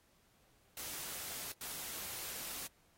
white noise bursts at uneven times, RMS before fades -44 dBFS, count 2, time 0.77-1.52 / 1.61-2.67 s, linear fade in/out 2 ms, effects pink hiss -71 dBFS RMS until 2.97 s + AAC 48 kbps

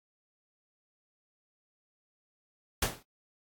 pink noise with exponential decay, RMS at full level -24 dBFS, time 2.82-3.03 s, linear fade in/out 5 ms, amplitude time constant 45 ms, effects AAC 64 kbps

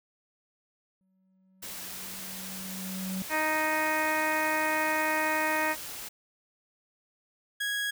triangle tone with exponential growth, 188.4 Hz, F#3, 32 cents sharp, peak -28 dBFS, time 1.01-3.22 s, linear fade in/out 0 ms, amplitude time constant 480 ms
white noise, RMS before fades -40 dBFS, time 1.62-6.09 s, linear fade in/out 10 ms
harmonic tone, 311.1 Hz, D#4, in tune, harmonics 1 / 2 / 3 / 4 / 5 / 6 / 7 / 8, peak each -36 / -33 / -31 / -37 / -36 / -31 / -37 / -36 dBFS, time 3.29-5.76 s, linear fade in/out 50 ms
30% pulse tone, 1656 Hz, G#6, 5 cents flat, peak -26 dBFS, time 7.6-7.91 s, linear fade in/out 10 ms
effects none

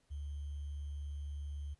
sine tone with sample-and-hold, 72 Hz, D2, 34 cents flat, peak -39 dBFS, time 0.1-1.75 s, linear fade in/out 20 ms, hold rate 3150 Hz, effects pink hiss -75 dBFS RMS until 1.79 s + resampled to 24000 Hz

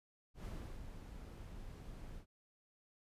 brown noise with ADSR envelope, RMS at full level -44 dBFS, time 0.34-2.26 s, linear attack 110 ms, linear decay 360 ms, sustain -6 dB, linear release 86 ms, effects resampled to 32000 Hz

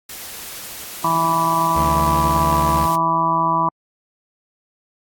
white noise, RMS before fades -33 dBFS, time 0.09-2.96 s, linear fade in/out 5 ms
harmonic tone, 164.81 Hz, E3, in tune, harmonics 1 / 2 / 4 / 5 / 6 / 7, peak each -26 / -28 / -27 / -29 / -17 / -21 dBFS, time 1.04-3.69 s, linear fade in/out 5 ms
20% pulse tone, 73.42 Hz, D2, in tune, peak -16 dBFS, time 1.75-2.87 s, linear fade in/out 20 ms
effects AAC 64 kbps

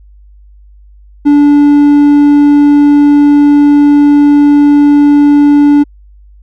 triangle tone with hard clipping, 290 Hz, D4, 22 cents flat, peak -3 dBFS, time 1.25-5.84 s, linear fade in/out 20 ms, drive 6 dB, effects added 50 Hz sine -35 dBFS peak until 6.42 s

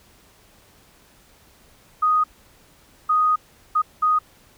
sine tone bursts at uneven times, 1244.5 Hz, D#6, in tune, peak -15 dBFS, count 4, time 2.02-2.24 / 3.09-3.36 / 3.75-3.82 / 4.02-4.19 s, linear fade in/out 10 ms, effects pink hiss -54 dBFS RMS until 4.57 s

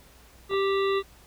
harmonic tone, 392 Hz, G4, in tune, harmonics 1 / 3 / 5 / 7 / 9 / 10, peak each -23 / -30 / -36 / -38 / -40 / -39 dBFS, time 0.49-1.03 s, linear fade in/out 50 ms
clicks, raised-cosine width 1 ms, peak -27 dBFS, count 2, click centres 0.512 / 0.535 s
effects added 60 Hz sine -55 dBFS peak until 1.26 s + pink hiss -55 dBFS RMS until 1.26 s

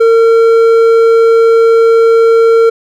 sine tone with hard clipping, 456 Hz, A#4, 38 cents flat, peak -5 dBFS, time 0-2.7 s, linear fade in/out 10 ms, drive 6 dB, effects none

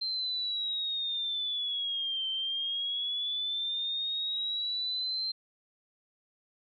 sine linear two-way sweep, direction down then up, 4141 to 3110 to 4141 Hz, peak -30 dBFS, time 0.01-5.32 s, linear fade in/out 10 ms, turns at 2.28 s, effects none

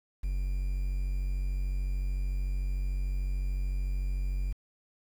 triangle tone with quantisation, 46.77 Hz, F#1, 19 cents sharp, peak -26 dBFS, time 0.23-4.53 s, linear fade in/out 10 ms, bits 9, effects none

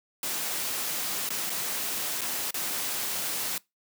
white noise with dropouts, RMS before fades -31 dBFS, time 0.23-3.58 s, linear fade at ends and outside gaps 2 ms, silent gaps 1.291-1.303 / 1.497-1.501 / 2.21-2.215 / 2.508-2.542 s, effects noise-tail reverb RT60 0.2 s tail -23 dB re dry + high-pass 150 Hz 12 dB/octave

